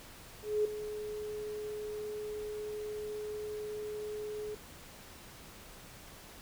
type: tone with ADSR envelope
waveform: sine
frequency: 423 Hz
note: G#4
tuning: 32 cents sharp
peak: -25 dBFS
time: 0.42-4.55 s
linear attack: 230 ms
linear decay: 4 ms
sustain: -12 dB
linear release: 7 ms
effects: pink hiss -52 dBFS RMS until 6.41 s